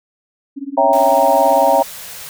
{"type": "tone with tremolo", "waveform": "sine", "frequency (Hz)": 277.2, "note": "C#4", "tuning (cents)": 0, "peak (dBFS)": -20, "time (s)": [0.56, 1.82], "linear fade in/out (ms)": 20, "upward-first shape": "sine", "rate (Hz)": 18, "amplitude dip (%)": 95}
{"type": "chord", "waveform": "sine", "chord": "C# diminished seventh", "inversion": "none", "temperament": "equal", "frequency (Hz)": [554.4, 659.3, 784, 932.3], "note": ["C#5", "E5", "G5", "Bb5"], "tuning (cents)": [0, 0, 0, 0], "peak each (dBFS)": -15, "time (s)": [0.77, 1.83], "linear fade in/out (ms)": 10}
{"type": "band-stop noise", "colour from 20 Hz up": "white", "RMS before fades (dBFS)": -32, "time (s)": [0.93, 2.29], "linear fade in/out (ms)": 0, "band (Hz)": [200, 430], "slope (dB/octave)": 48}
{"effects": []}